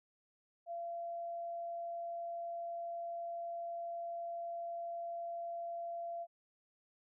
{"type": "tone", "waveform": "sine", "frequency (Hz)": 683, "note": "F5", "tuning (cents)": -39, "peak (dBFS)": -39, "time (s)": [0.66, 6.27], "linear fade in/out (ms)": 50, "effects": []}